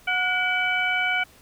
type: tone cluster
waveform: sine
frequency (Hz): 732 / 1458 / 2294 / 2996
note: F#5 / F#6 / D7 / F#7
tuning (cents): -19 / -26 / -41 / +21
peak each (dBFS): -29 / -25 / -24 / -31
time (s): 0.07-1.24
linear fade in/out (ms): 10
effects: pink hiss -53 dBFS RMS until 1.41 s